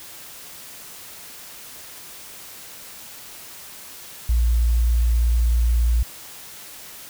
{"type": "tone", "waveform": "sine", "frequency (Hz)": 58.27, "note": "A#1", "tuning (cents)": 0, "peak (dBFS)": -15, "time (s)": [4.29, 6.03], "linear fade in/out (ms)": 5, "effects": ["white hiss -40 dBFS RMS until 7.09 s"]}